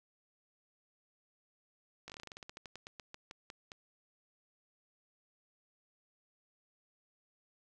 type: slowing click train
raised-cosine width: 0.2 ms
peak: -29 dBFS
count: 21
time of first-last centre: 2.08-3.718 s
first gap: 18 ms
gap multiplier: 1.14
effects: none